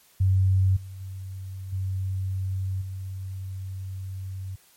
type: tone with level steps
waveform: sine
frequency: 94.9 Hz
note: F#2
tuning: 44 cents sharp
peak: -17 / -36 / -33 / -25 / -31 dBFS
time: 0.2-4.56 s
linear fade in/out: 10 ms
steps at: 0.76 / 1 / 1.72 / 2.81 s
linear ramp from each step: 10 ms
effects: white hiss -58 dBFS RMS until 4.76 s + MP3 64 kbps